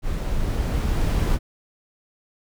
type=noise with level ramp; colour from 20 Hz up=brown; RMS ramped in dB=-26 to -18 dBFS; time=0.02-1.39 s; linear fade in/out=50 ms; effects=none